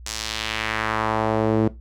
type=tone with band-pass filter sweep; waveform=sawtooth; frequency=110 Hz; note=A2; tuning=in tune; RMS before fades=-23 dBFS; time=0.06-1.68 s; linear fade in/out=5 ms; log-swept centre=6600 to 330 Hz; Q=1.4; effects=noise-tail reverb RT60 0.2 s tail -17 dB re dry + added 60 Hz sine -38 dBFS peak until 1.8 s